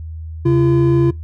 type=tone pair together; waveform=triangle; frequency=135.1 / 340.4 Hz; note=C#3 / F4; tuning=-44 / -44 cents; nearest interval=octave + major third; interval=1600 cents; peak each=-11 dBFS; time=0.45-1.11 s; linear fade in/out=10 ms; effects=noise-tail reverb RT60 0.2 s tail -22 dB re dry + added 80 Hz sine -26 dBFS peak until 1.23 s